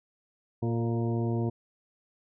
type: harmonic tone with a mistuned harmonic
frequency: 116.54 Hz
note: A#2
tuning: in tune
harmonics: 1 / 2 / 3 / 4 / 5 / 6 / 8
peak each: -28 / -32 / -33 / -39 / -45 / -42 / -45 dBFS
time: 0.62-1.5 s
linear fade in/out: 10 ms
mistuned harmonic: 4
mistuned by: -27 cents
effects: none